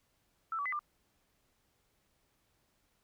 sine tone with pitch steps, 1324 / 1145 / 2019 / 1193 Hz, E6 / D6 / B6 / D6, +7 / -44 / +38 / +27 cents, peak -33 dBFS, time 0.52-0.792 s, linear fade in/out 2 ms, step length 68 ms, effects pink hiss -75 dBFS RMS until 3.03 s

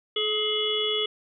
harmonic tone with a mistuned harmonic, 421.9 Hz, G#4, 27 cents sharp, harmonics 1 / 3 / 5 / 7 / 8, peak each -28 / -37 / -36 / -28 / -28 dBFS, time 0.16-1.06 s, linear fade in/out 5 ms, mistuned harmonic 1, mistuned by +28 cents, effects none

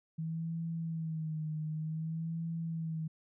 sine tone with vibrato, 160 Hz, D#3, 49 cents sharp, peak -34 dBFS, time 0.18-3.08 s, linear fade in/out 10 ms, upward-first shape sine, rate 0.54 Hz, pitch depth 58 cents each way, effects none

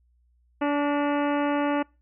harmonic tone with a mistuned harmonic, 289.1 Hz, D4, 27 cents flat, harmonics 1 / 2 / 3 / 4 / 5 / 6 / 7 / 8 / 9 / 10, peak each -24 / -28 / -30 / -34 / -36 / -40 / -41 / -44 / -42 / -46 dBFS, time 0.61-1.83 s, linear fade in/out 10 ms, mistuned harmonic 6, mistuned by +51 cents, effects noise-tail reverb RT60 0.3 s tail -26 dB re dry + added 60 Hz sine -61 dBFS peak until 2.01 s

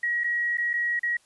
sine tone with dropouts, 1905 Hz, A#6, 37 cents sharp, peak -23 dBFS, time 0.03-1.17 s, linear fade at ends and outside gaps 5 ms, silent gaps 0.237-0.242 / 0.573-0.581 / 0.733-0.737 / 0.994-1.031 s, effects white hiss -62 dBFS RMS until 1.25 s + resampled to 24000 Hz

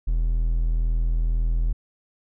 triangle tone, 41 Hz, E1, 9 cents flat, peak -17 dBFS, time 0.07-1.73 s, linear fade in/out 10 ms, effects none

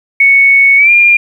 sine tone with pitch glide, 2217 to 2404 Hz, C#7 to D7, 0 to +40 cents, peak -3 dBFS, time 0.2-1.17 s, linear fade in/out 5 ms, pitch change +140 cents, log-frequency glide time 0.77-0.91 s, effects 7-bit

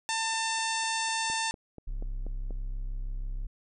harmonic tone, 896 Hz, A5, 31 cents sharp, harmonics 1 / 2 / 3 / 4 / 5 / 6 / 7 / 8 / 9 / 10, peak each -32 / -35 / -37 / -38 / -39 / -40 / -40 / -41 / -42 / -42 dBFS, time 0.09-1.51 s, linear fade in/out 0 ms
click train, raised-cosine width 2 ms, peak -30 dBFS, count 6, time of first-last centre 1.3-2.508 s, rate 4.14 Hz
triangle tone, 33.11 Hz, C1, 21 cents sharp, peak -29 dBFS, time 1.87-3.47 s, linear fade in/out 10 ms
effects none

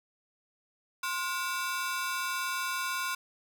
sawtooth ring-modulated tone, 1244.5 Hz, D#6, in tune, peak -24 dBFS, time 1.03-3.15 s, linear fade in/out 5 ms, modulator 191 Hz, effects none

